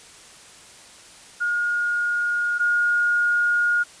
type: tone pair in turn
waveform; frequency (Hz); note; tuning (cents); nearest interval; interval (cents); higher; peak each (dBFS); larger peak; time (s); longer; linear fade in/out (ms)
sine; 1430 / 1430; F6 / F6; +41 / +41; unison; 0; neither; -20 / -17; second; 1.4-2.59 / 2.59-3.84; second; 20
effects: white hiss -46 dBFS RMS until 4 s + resampled to 22050 Hz